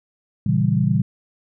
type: chord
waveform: sine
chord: A# diminished seventh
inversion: none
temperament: equal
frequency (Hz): 116.54 / 138.59 / 164.81 / 196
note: A#2 / C#3 / E3 / G3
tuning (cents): 0 / 0 / 0 / 0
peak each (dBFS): -21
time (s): 0.46-1.02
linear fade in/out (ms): 5
effects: none